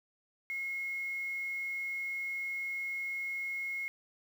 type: tone with quantisation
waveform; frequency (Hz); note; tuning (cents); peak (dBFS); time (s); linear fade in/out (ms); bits
sine; 2163; C#7; -43; -34; 0.5-3.88; 0; 9
effects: none